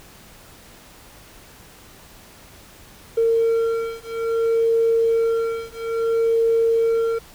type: beating tone pair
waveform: triangle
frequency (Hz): 456.6 / 457.19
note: A#4 / A#4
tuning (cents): -36 / -34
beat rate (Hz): 0.59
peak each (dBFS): -17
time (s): 3.17-7.19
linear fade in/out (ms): 10
effects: tanh soft clip ceiling -12 dBFS + pink hiss -46 dBFS RMS until 7.34 s